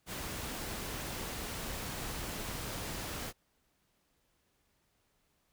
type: noise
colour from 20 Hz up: pink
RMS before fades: -40 dBFS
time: 0.06-3.33 s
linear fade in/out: 50 ms
effects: pink hiss -75 dBFS RMS until 5.52 s